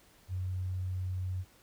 sine tone, 92.3 Hz, F#2, 4 cents flat, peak -32 dBFS, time 0.28-1.45 s, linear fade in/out 50 ms, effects pink hiss -62 dBFS RMS until 1.62 s

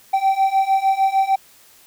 triangle beating tone pair, 771 / 777.6 Hz, G5 / G5, -29 / -14 cents, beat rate 6.6 Hz, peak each -17 / -15 dBFS, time 0.13-1.36 s, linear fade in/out 10 ms, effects white hiss -50 dBFS RMS until 1.86 s

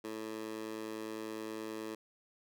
15% pulse tone with high-pass filter, 109.7 Hz, A2, 5 cents flat, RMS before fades -42 dBFS, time 0.04-1.95 s, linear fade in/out 5 ms, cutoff 350 Hz, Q 1.6, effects none

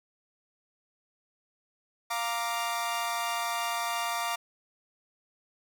sawtooth chord, Bb major, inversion second, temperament equal, 698.5 / 932.3 / 1174.7 Hz, F5 / Bb5 / D6, 0 / 0 / 0 cents, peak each -30 dBFS, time 2.1-4.36 s, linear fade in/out 10 ms, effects none

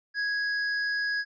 square tone, 1661.2 Hz, G#6, in tune, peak -27 dBFS, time 0.14-1.25 s, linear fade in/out 50 ms, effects resampled to 16000 Hz

